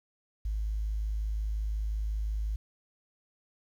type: tone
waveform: sine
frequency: 52.8 Hz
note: G#1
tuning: 29 cents sharp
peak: -28 dBFS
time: 0.45-2.56 s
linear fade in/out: 5 ms
effects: tanh soft clip ceiling -24 dBFS + 10-bit